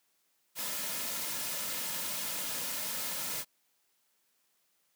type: noise with comb filter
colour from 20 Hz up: white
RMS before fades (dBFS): -36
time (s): 0.55-3.45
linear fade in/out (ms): 50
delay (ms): 2.6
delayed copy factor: -0.5
effects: white hiss -74 dBFS RMS until 4.95 s + high-pass 150 Hz 12 dB/octave